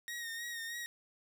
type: tone with vibrato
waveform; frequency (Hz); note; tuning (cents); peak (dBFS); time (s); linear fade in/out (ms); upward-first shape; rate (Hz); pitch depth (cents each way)
sawtooth; 1864.7; A#6; 0; -36; 0.08-0.86; 0; sine; 3.2; 39
effects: none